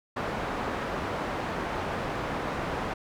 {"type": "low-pass noise", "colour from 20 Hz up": "white", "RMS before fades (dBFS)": -32, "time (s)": [0.16, 2.94], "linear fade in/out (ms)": 10, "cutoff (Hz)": 1100, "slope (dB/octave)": 12, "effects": []}